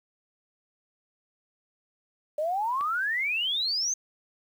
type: exponential sweep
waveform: sine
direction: up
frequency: 587.3 to 6420 Hz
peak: -25 dBFS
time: 2.38-3.94 s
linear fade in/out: 5 ms
type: click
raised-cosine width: 0.3 ms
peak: -25 dBFS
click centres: 2.81 s
effects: 9-bit